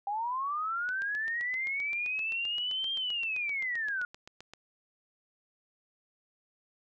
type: linear two-way sweep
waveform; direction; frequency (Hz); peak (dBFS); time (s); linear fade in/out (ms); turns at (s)
sine; up then down; 790 to 3200 to 1416; -30; 0.07-4.05; 2; 2.93
type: click train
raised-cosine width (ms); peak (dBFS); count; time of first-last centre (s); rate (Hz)
0.2; -29; 29; 0.89-4.536; 7.68
effects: none